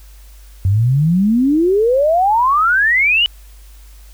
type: exponential sweep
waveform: sine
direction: up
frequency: 91.7 to 3006 Hz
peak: -10 dBFS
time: 0.65-3.26 s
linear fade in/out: 0 ms
effects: added 50 Hz sine -37 dBFS peak until 4.13 s + white hiss -49 dBFS RMS until 4.13 s